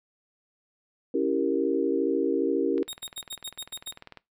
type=chord; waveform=sine; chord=C# diminished seventh; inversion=none; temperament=equal; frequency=277.2 / 329.6 / 392 / 466.2 Hz; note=C#4 / E4 / G4 / Bb4; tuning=0 / 0 / 0 / 0 cents; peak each=-28 dBFS; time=1.14-2.83 s; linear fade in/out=5 ms
type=click train; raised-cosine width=0.3 ms; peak=-27 dBFS; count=29; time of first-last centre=2.78-4.173 s; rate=20.1 Hz
type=tone bursts; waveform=sawtooth; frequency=3729 Hz; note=A#7; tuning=in tune; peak=-30 dBFS; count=8; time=2.88-3.916 s; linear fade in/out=10 ms; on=56 ms; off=84 ms
effects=noise-tail reverb RT60 0.2 s tail -21 dB re dry